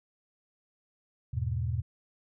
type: chord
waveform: sine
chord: E major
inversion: none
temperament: equal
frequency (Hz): 82.41 / 103.83 / 123.47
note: E2 / G#2 / B2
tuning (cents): 0 / 0 / 0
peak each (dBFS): -33 / -33 / -32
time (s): 1.33-1.82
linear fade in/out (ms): 10
effects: none